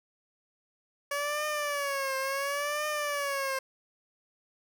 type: tone with vibrato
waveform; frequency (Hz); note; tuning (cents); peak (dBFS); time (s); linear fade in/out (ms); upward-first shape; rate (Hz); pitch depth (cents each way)
15% pulse; 567; C#5; +39; -23; 1.11-3.59; 5; triangle; 0.71; 120
effects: none